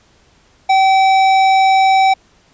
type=tone with tanh clipping; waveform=sine; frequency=768 Hz; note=G5; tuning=36 cents flat; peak=-10 dBFS; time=0.69-2.14 s; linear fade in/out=10 ms; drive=15 dB; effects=pink hiss -52 dBFS RMS until 2.53 s + resampled to 16000 Hz